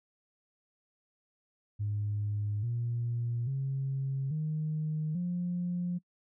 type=tone with pitch steps; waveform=sine; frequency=103.83 / 118.58 / 135.43 / 154.67 / 176.65 Hz; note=G#2 / A#2 / C#3 / D#3 / F3; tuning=0 / +30 / -40 / -10 / +20 cents; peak=-29 dBFS; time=1.79-5.99 s; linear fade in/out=20 ms; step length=840 ms; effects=noise-tail reverb RT60 0.1 s tail -25 dB re dry + tanh soft clip ceiling -25 dBFS